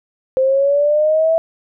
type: linear sweep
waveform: sine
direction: up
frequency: 519 to 659.3 Hz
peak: -11 dBFS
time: 0.37-1.38 s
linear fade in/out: 0 ms
effects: none